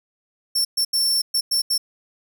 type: tone bursts at uneven times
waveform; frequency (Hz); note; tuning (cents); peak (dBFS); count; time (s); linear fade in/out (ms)
sawtooth; 5420; E8; +47; -15; 6; 0.55-0.65 / 0.77-0.85 / 0.93-1.22 / 1.34-1.41 / 1.51-1.62 / 1.7-1.78; 10
effects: none